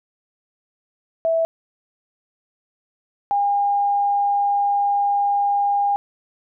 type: tone pair in turn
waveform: sine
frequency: 656 / 808.7 Hz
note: E5 / G#5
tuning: -9 / -46 cents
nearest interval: major third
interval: 363 cents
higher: second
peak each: -16 dBFS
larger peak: neither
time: 1.25-1.45 / 3.31-5.96 s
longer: second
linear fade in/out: 0 ms
effects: none